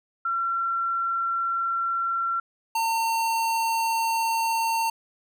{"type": "tone pair in turn", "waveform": ["sine", "square"], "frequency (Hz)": [1361, 908.4], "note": ["F6", "A#5"], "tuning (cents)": [-45, -45], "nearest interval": "perfect fifth", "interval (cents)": 700, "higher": "first", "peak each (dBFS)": -23, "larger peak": "neither", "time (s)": [[0.25, 2.4], [2.75, 4.9]], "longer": "neither", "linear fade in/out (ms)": 5, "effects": []}